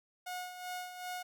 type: tone with tremolo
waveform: sawtooth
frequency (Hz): 725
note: F#5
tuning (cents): -35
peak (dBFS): -34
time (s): 0.26-1.23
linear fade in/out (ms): 10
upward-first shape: sine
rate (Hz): 2.6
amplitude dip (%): 60
effects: none